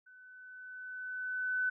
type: tone with level ramp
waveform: sine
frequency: 1506 Hz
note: F#6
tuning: 30 cents sharp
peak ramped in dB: -55 to -28 dBFS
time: 0.06-1.7 s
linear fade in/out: 10 ms
effects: none